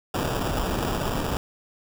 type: noise with sample-and-hold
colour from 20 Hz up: pink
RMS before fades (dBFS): -26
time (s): 0.14-1.37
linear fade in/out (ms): 2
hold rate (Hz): 2100
effects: none